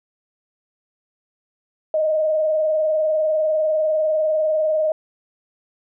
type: tone with vibrato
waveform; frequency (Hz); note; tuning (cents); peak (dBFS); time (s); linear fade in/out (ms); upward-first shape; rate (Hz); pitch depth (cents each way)
sine; 622.3; D#5; 0; -16; 1.94-4.92; 2; sine; 20; 44
effects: none